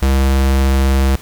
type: tone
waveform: square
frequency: 67.1 Hz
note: C2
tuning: 44 cents sharp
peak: -11 dBFS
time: 0.02-1.16 s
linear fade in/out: 5 ms
effects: pink hiss -38 dBFS RMS until 1.21 s